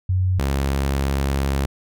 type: tone pair in turn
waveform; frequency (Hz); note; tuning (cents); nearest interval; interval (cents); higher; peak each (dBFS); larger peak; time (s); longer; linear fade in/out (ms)
sine / sawtooth; 92.5 / 68.6; F#2 / C#2; 0 / -17; perfect fourth; 517; first; -16 / -15; second; 0.09-0.39 / 0.39-1.66; second; 5
effects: none